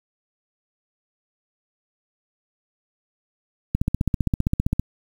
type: click train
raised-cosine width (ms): 5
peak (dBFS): -7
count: 17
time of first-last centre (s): 3.75-4.796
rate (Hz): 15.3
effects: 7-bit